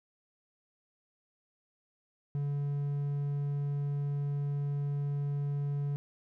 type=tone; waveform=triangle; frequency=143 Hz; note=D3; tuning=46 cents flat; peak=-28 dBFS; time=2.35-5.96 s; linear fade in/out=0 ms; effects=none